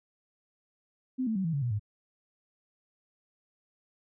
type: tone with pitch steps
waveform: sine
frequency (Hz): 257.2 / 221.3 / 190.47 / 163.91 / 141.05 / 121.38 / 104.46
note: C4 / A3 / G3 / E3 / C#3 / B2 / G#2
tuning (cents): -30 / +10 / -50 / -10 / +30 / -30 / +11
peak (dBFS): -27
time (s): 1.18-1.796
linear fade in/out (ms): 20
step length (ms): 88
effects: none